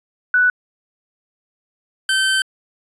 sine / 25% pulse tone pair in turn, 1484 / 1545.6 Hz, F#6 / G6, +5 / -25 cents, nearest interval minor second, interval 70 cents, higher second, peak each -11 dBFS, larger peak neither, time 0.34-0.5 / 2.09-2.42 s, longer second, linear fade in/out 2 ms, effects resampled to 24000 Hz

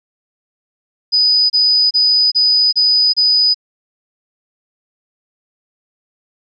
sine tone bursts, 4978 Hz, D#8, in tune, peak -9 dBFS, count 6, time 1.12-3.545 s, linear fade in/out 20 ms, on 380 ms, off 29 ms, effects none

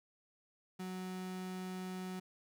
35% pulse tone, 185 Hz, F#3, in tune, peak -39 dBFS, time 0.79-2.2 s, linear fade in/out 10 ms, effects none

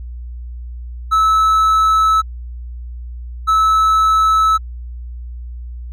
triangle tone pair in turn, 1303 / 1303 Hz, E6 / E6, -20 / -20 cents, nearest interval unison, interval 0 cents, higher neither, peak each -8 dBFS, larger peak neither, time 1.11-2.22 / 3.47-4.58 s, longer neither, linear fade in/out 20 ms, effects added 60 Hz sine -26 dBFS peak until 5.92 s

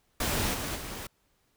pink noise with level steps, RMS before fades -29 / -34 / -39 dBFS, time 0.2-1.07 s, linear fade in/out 5 ms, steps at 0.53 / 0.75 s, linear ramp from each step 20 ms, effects pink hiss -71 dBFS RMS until 1.56 s

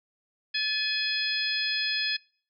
harmonic tone with a mistuned harmonic, 840 Hz, G#5, 19 cents sharp, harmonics 2 / 3 / 4 / 5 / 6, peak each -32 / -32 / -32 / -32 / -32 dBFS, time 0.54-2.17 s, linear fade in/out 10 ms, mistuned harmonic 2, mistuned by +53 cents, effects noise-tail reverb RT60 0.5 s tail -25 dB re dry

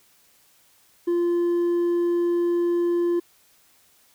sine tone with hard clipping, 346.3 Hz, F4, 15 cents flat, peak -20 dBFS, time 1.07-3.2 s, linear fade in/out 10 ms, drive 2 dB, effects white hiss -59 dBFS RMS until 4.14 s

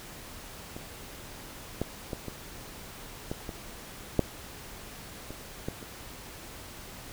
clicks, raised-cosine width 2 ms, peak -26 / -15 / -19 / -22 / -19 / -22 / -8 / -26 / -18 / -30 dBFS, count 10, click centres 0.765 / 1.816 / 2.132 / 2.283 / 3.315 / 3.492 / 4.193 / 5.306 / 5.685 / 5.828 s, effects pink hiss -45 dBFS RMS until 7.12 s

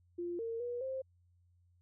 sine tone with pitch steps, 348 / 457.6 / 483.3 / 527 Hz, F4 / A#4 / B4 / C5, -6 / -32 / -38 / +12 cents, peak -36 dBFS, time 0.18-1.02 s, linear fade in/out 10 ms, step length 210 ms, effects added 88 Hz sine -66 dBFS peak until 1.81 s

